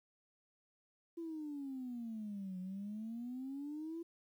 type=exponential two-way sweep; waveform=sine; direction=down then up; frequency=340 to 181.8 to 340 Hz; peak=-40 dBFS; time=1.17-4.03 s; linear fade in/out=10 ms; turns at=2.59 s; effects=tanh soft clip ceiling -37 dBFS + 12-bit